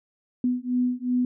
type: beating tone pair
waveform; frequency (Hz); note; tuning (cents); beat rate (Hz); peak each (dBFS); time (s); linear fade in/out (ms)
sine; 247.3 / 250; B3 / B3; +3 / +21; 2.7; -25; 0.44-1.25; 2
effects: none